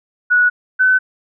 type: tone pair in turn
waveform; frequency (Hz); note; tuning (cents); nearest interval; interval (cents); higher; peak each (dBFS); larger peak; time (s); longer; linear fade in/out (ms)
sine; 1467 / 1513.5; F#6 / F#6; -15 / +39; minor second; 54; second; -9; neither; 0.3-0.5 / 0.79-0.99; neither; 20
effects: none